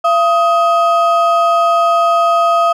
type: ring-modulated tone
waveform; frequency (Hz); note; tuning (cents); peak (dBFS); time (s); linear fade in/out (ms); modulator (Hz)
triangle; 968; B5; -35; -4; 0.04-2.73; 10; 288
effects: none